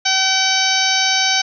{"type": "harmonic tone with a mistuned harmonic", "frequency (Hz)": 765, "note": "G5", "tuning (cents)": -42, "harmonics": [1, 2, 3, 4, 5, 6, 7, 8], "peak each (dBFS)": [-22, -22, -22, -22, -22, -22, -22, -22], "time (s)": [0.05, 1.42], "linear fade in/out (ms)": 10, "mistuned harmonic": 7, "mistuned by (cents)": 34, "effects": []}